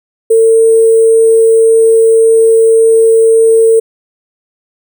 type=tone with sample-and-hold; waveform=sine; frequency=450.9 Hz; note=A4; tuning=42 cents sharp; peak=-3 dBFS; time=0.3-3.8 s; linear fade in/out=10 ms; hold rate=8820 Hz; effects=none